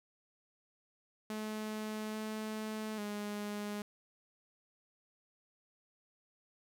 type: tone with pitch steps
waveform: sawtooth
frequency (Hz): 215.3 / 216.6 / 207.1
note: A3 / A3 / G#3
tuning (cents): -37 / -27 / -5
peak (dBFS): -34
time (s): 1.3-3.82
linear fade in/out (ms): 2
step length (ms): 840
effects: none